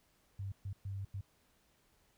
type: tone bursts at uneven times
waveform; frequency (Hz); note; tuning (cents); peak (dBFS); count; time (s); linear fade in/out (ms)
sine; 98; G2; 0; -38; 4; 0.39-0.52 / 0.65-0.73 / 0.85-1.05 / 1.14-1.21; 5
effects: pink hiss -72 dBFS RMS until 2.17 s